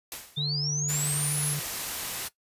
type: noise with exponential decay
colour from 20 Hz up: white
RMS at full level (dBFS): -34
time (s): 0.12-0.52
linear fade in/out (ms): 0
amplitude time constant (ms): 85
type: linear sweep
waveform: sine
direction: up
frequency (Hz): 3500 to 11175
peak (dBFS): -28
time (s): 0.36-1.55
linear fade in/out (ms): 20
type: tone with vibrato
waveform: triangle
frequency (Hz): 146.83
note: D3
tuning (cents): 0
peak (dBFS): -27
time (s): 0.37-1.6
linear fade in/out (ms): 10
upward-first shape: square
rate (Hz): 7.5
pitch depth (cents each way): 13
type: noise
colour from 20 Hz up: white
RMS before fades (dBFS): -33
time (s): 0.88-2.29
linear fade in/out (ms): 20
effects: noise-tail reverb RT60 0.1 s tail -17 dB re dry + resampled to 32000 Hz